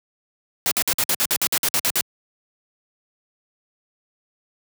white noise bursts, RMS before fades -20 dBFS, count 13, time 0.66-2.01 s, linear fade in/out 0 ms, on 54 ms, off 54 ms, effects high-pass 100 Hz 12 dB/octave

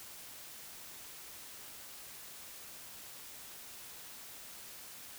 silence, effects white hiss -50 dBFS RMS until 5.18 s

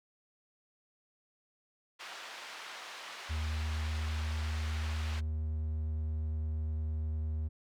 pink band-pass noise, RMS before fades -46 dBFS, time 1.99-5.21 s, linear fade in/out 20 ms, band 960 to 4400 Hz, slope 12 dB/octave
triangle tone with vibrato, 77.78 Hz, D#2, in tune, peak -30 dBFS, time 3.29-7.49 s, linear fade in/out 20 ms, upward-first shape triangle, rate 8.6 Hz, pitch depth 8 cents each way
effects none

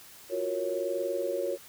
sine chord, Gb major seventh, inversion third, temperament equal, 349.2 / 370 / 466.2 / 554.4 Hz, F4 / Gb4 / Bb4 / Db5, 0 / 0 / 0 / 0 cents, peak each -36 / -35 / -35 / -31 dBFS, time 0.29-1.58 s, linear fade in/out 50 ms, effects white hiss -51 dBFS RMS until 1.68 s

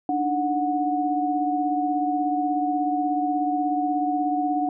sine tone cluster, 293.5 / 310 / 734 Hz, D4 / D#4 / F#5, -1 / -6 / -14 cents, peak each -25 / -32 / -23 dBFS, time 0.09-4.69 s, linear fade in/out 2 ms, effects none

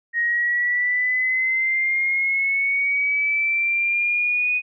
sine linear sweep, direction up, 1870 to 2489 Hz, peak -18 dBFS, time 0.13-4.62 s, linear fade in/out 50 ms, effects none

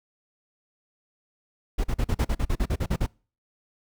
brown noise bursts, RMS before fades -23 dBFS, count 13, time 1.78-3.065 s, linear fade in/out 10 ms, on 61 ms, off 41 ms, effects noise-tail reverb RT60 0.4 s tail -26 dB re dry

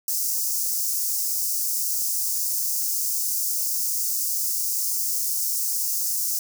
white high-pass noise, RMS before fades -25 dBFS, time 0.08-6.39 s, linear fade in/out 2 ms, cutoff 5100 Hz, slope 48 dB/octave, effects none

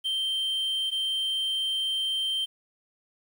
triangle tone pair in turn, 3136 / 3136 Hz, G7 / G7, 0 / 0 cents, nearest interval unison, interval 0 cents, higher neither, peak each -24 dBFS, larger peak neither, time 0.04-0.91 / 0.91-2.46 s, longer second, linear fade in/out 20 ms, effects 9-bit

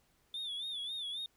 sine tone with vibrato, 3520 Hz, A7, in tune, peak -35 dBFS, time 0.34-1.26 s, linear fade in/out 2 ms, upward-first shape sine, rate 3.7 Hz, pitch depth 100 cents each way, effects tanh soft clip ceiling -36 dBFS + pink hiss -72 dBFS RMS until 1.36 s

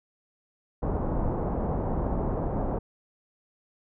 pink low-pass noise, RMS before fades -28 dBFS, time 0.82-2.79 s, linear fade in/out 10 ms, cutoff 900 Hz, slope 24 dB/octave, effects none

